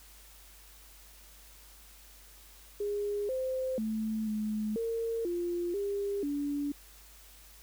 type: tone with pitch steps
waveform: sine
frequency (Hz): 410.3 / 519 / 218.7 / 213.8 / 457.3 / 348.2 / 402 / 287.5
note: G#4 / C5 / A3 / A3 / A#4 / F4 / G4 / D4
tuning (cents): -21 / -14 / -10 / -49 / -33 / -5 / +44 / -37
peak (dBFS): -30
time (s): 2.8-6.72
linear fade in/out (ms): 5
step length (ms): 490
effects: added 50 Hz sine -56 dBFS peak until 7.62 s + white hiss -56 dBFS RMS until 7.62 s